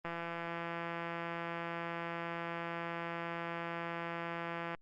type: click train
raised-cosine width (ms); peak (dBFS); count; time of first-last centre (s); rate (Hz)
0.5; -25; 795; 0.05-4.748; 169
effects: Opus 24 kbps